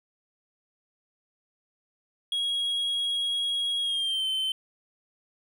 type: tone with pitch glide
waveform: triangle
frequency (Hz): 3303 to 3082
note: G#7 to G7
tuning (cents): -10 to -30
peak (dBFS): -24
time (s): 2.32-4.52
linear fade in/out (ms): 2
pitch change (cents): -120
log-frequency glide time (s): 3.81-4.27
effects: none

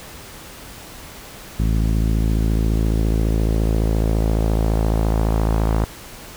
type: tone with low-pass filter sweep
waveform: sawtooth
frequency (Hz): 54.5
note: A1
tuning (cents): -16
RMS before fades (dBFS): -18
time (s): 1.59-5.85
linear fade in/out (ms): 10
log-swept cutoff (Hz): 220 to 1100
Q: 1.2
effects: pink hiss -38 dBFS RMS until 6.36 s

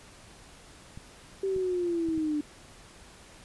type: clicks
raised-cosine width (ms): 5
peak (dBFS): -30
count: 4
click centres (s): 0.975 / 1.563 / 2.088 / 2.178
type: linear sweep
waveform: sine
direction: down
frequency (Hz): 391.2 to 293.7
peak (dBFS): -26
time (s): 1.43-2.41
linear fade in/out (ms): 5
effects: pink hiss -52 dBFS RMS until 3.44 s + resampled to 24000 Hz

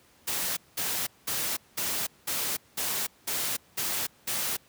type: noise bursts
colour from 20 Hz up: white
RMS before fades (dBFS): -30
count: 9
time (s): 0.27-4.57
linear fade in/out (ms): 10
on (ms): 300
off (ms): 200
effects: pink hiss -60 dBFS RMS until 4.68 s + high-pass 80 Hz 12 dB/octave

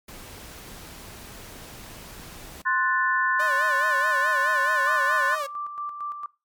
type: noise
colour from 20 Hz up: pink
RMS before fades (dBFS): -42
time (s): 0.08-2.62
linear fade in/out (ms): 5
type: chord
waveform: sine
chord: F# diminished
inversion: second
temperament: equal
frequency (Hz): 1046.5 / 1480 / 1760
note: C6 / F#6 / A6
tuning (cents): 0 / 0 / 0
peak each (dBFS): -24 / -25 / -24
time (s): 2.65-5.36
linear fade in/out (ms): 20
type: tone with vibrato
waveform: sawtooth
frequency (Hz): 588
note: D5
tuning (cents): +2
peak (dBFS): -26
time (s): 3.39-5.47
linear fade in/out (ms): 10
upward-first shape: sine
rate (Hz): 4.7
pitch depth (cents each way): 120
type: tone with tremolo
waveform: sine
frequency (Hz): 1174.7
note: D6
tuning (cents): 0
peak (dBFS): -28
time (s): 4.87-6.26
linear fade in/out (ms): 2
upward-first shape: square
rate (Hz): 4.4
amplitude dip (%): 50
effects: noise-tail reverb RT60 0.3 s tail -22 dB re dry + MP3 96 kbps

